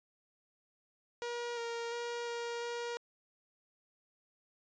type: tone with pitch steps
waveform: sawtooth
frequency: 477.2 / 466.7 / 474.9 / 471.4 / 474.7 Hz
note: A#4 / A#4 / A#4 / A#4 / A#4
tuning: +41 / +2 / +32 / +19 / +31 cents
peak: -33 dBFS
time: 1.22-2.97 s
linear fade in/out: 0 ms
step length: 350 ms
effects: resampled to 16000 Hz